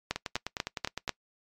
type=two click trains; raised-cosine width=0.2 ms; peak=-11 / -15 dBFS; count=5 / 10; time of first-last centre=0.11-1.093 / 0.16-1.078 s; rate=4.07 / 9.8 Hz; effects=noise-tail reverb RT60 0.1 s tail -22 dB re dry + MP3 96 kbps